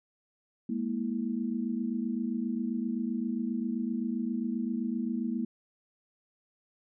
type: tone cluster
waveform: sine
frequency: 208.8 / 236.4 / 325.1 Hz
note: G#3 / A#3 / E4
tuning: +10 / +24 / -24 cents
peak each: -34 / -31 / -38 dBFS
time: 0.69-5.45 s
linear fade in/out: 5 ms
effects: none